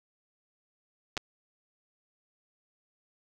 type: clicks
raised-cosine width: 0.2 ms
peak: -15 dBFS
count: 2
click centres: 1.169 / 1.176 s
effects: none